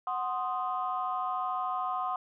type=chord; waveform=sine; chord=C diminished; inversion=second; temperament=equal; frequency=740 / 1046.5 / 1244.5 Hz; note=Gb5 / C6 / Eb6; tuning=0 / 0 / 0 cents; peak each=-33 / -33 / -34 dBFS; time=0.07-2.16 s; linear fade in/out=2 ms; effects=tanh soft clip ceiling -21 dBFS